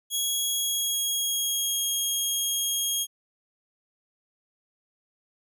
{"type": "tone with pitch glide", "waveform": "15% pulse", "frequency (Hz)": [3322, 3265], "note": ["G#7", "G#7"], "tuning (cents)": [0, -30], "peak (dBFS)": -18, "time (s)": [0.1, 3.07], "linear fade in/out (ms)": 50, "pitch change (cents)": -30, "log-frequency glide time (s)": [0.5, 1.82], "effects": []}